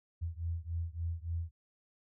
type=beating tone pair; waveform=sine; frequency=82.41 / 85.91 Hz; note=E2 / F2; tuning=0 / -28 cents; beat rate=3.5 Hz; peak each=-37 / -38 dBFS; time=0.21-1.51 s; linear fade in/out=20 ms; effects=none